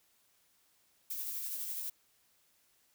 violet noise with tremolo, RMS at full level -38 dBFS, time 1.1-1.9 s, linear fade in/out 5 ms, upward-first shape sine, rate 12 Hz, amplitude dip 30%, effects white hiss -71 dBFS RMS until 2.94 s

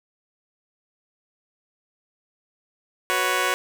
10% pulse chord, F# suspended fourth, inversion none, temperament just, 370 / 493.3 / 555 Hz, F#4 / B4 / C#5, 0 / -2 / +2 cents, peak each -18 dBFS, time 3.1-3.54 s, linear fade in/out 0 ms, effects none

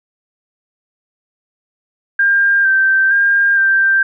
sine tone with pitch steps, 1601 / 1560 / 1606 / 1574 Hz, G6 / G6 / G6 / G6, +36 / -9 / +41 / +7 cents, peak -9 dBFS, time 2.19-4.03 s, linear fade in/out 5 ms, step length 460 ms, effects none

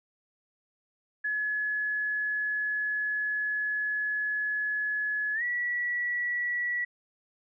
sine tone with pitch glide, 1700 to 1941.5 Hz, G#6 to B6, +40 to -30 cents, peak -27 dBFS, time 1.24-6.85 s, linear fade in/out 10 ms, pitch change +230 cents, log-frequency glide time 5.34-5.43 s, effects none

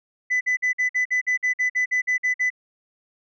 sine tone bursts, 2000 Hz, B6, 21 cents sharp, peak -16 dBFS, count 14, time 0.3-2.503 s, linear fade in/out 20 ms, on 110 ms, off 51 ms, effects tanh soft clip ceiling -17 dBFS

